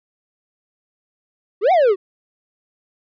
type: exponential two-way sweep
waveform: triangle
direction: up then down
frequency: 362 to 780 to 362 Hz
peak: -9 dBFS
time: 1.61-1.96 s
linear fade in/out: 50 ms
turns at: 1.72 s
effects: resampled to 11025 Hz